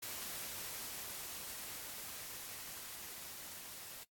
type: noise with level ramp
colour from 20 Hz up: white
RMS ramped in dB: -44 to -50 dBFS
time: 0.02-4.04 s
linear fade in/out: 10 ms
effects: noise-tail reverb RT60 0.1 s tail -17 dB re dry + AAC 64 kbps